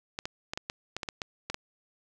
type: clicks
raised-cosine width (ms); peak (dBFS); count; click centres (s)
0.2; -16; 11; 0.189 / 0.255 / 0.535 / 0.575 / 0.699 / 0.966 / 1.032 / 1.088 / 1.218 / 1.5 / 1.544
effects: none